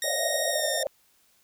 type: tone with pitch glide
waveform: 10% pulse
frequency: 1864.7 to 1827.4 Hz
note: A#6 to A#6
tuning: 0 to -35 cents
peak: -18 dBFS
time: 0.02-0.83 s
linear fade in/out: 2 ms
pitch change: -35 cents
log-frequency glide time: 0.5-0.65 s
type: band-pass noise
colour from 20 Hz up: white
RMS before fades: -30 dBFS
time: 0.04-0.87 s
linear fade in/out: 0 ms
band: 530 to 690 Hz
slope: 96 dB/octave
effects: white hiss -64 dBFS RMS until 1.43 s